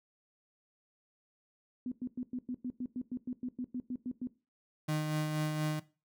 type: tone bursts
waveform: sine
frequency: 250 Hz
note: B3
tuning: 21 cents sharp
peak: -34 dBFS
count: 16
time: 1.86-4.272 s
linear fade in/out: 2 ms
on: 57 ms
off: 100 ms
type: tone with tremolo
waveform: 35% pulse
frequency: 153.5 Hz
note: D#3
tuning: 23 cents flat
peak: -28 dBFS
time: 4.88-5.8 s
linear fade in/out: 10 ms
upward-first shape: sine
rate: 4.2 Hz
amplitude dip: 35%
effects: noise-tail reverb RT60 0.3 s tail -17 dB re dry